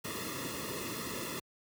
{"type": "noise with comb filter", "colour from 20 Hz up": "pink", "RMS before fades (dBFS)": -39, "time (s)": [0.04, 1.4], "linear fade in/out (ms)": 10, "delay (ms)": 1.3, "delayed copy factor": -0.9, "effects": ["high-pass 80 Hz 12 dB/octave"]}